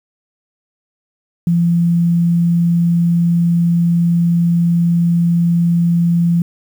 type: tone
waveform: sine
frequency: 170.7 Hz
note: F3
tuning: 39 cents flat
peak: -10 dBFS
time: 1.47-6.42 s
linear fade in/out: 2 ms
effects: 7-bit